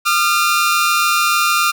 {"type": "tone pair together", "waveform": "sawtooth", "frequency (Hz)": [1212, 1378.9], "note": ["D#6", "F6"], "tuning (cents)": [-46, -22], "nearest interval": "major second", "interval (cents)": 224, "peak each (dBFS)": -12, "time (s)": [0.05, 1.72], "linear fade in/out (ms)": 20, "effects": []}